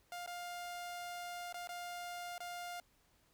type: tone with dropouts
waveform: sawtooth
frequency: 704 Hz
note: F5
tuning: 14 cents sharp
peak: -39 dBFS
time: 0.12-2.8 s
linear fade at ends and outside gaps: 1 ms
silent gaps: 0.262-0.275 / 1.526-1.543 / 1.673-1.691 / 2.38-2.404 s
effects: pink hiss -72 dBFS RMS until 3.33 s